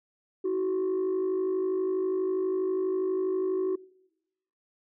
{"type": "tone pair together", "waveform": "sine", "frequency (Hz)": [322.9, 375.2], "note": ["E4", "F#4"], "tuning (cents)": [-36, 24], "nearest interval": "minor third", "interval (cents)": 260, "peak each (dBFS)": [-31, -24], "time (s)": [0.44, 3.76], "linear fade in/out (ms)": 10, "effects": ["noise-tail reverb RT60 0.9 s tail -23 dB re dry", "tanh soft clip ceiling -23 dBFS"]}